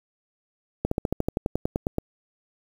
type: slowing click train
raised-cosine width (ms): 2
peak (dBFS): -10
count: 14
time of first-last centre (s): 0.85-1.984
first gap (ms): 64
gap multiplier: 1.05
effects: 7-bit